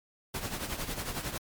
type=noise with tremolo; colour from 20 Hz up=pink; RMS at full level=-33 dBFS; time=0.34-1.38 s; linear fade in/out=5 ms; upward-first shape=triangle; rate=11 Hz; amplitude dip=70%; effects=MP3 96 kbps